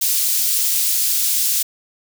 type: high-pass noise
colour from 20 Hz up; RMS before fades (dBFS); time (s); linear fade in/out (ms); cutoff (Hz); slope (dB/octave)
white; -18; 0.01-1.63; 10; 4400; 12
effects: none